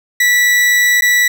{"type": "tone with dropouts", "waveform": "40% pulse", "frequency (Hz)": 1956, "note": "B6", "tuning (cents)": -17, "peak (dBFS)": -8, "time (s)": [0.2, 1.28], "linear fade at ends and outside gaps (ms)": 5, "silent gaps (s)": [1.01, 1.02], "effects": []}